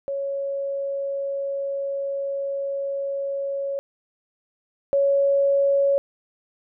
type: tone pair in turn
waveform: sine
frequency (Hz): 554.4 / 557.1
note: C#5 / C#5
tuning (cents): 0 / +9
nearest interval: unison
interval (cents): 9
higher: second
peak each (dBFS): -24 / -16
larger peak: second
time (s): 0.08-3.79 / 4.93-5.98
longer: first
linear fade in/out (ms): 0
effects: none